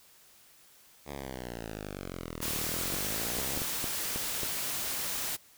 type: exponential two-way sweep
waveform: 5% pulse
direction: down then up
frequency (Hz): 73.42 to 36.7 to 73.42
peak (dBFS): -27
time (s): 1.05-3.62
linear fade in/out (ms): 50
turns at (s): 2.56
type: noise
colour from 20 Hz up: white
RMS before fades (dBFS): -34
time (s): 2.41-5.37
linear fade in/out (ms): 20
type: clicks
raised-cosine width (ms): 2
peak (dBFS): -23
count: 7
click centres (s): 2.939 / 3.388 / 3.574 / 3.618 / 3.842 / 4.16 / 4.433
effects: white hiss -59 dBFS RMS until 5.57 s